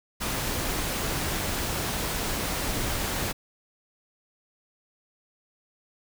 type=noise; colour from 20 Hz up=pink; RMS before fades=-29 dBFS; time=0.2-3.33 s; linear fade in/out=20 ms; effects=none